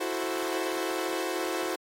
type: chord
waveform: sawtooth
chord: F# half-diminished seventh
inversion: third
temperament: equal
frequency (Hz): 329.6 / 370 / 440 / 523.3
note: E4 / F#4 / A4 / C5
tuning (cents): 0 / 0 / 0 / 0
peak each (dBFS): -30 / -29 / -34 / -32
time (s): 0-1.76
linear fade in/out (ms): 10
effects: AAC 48 kbps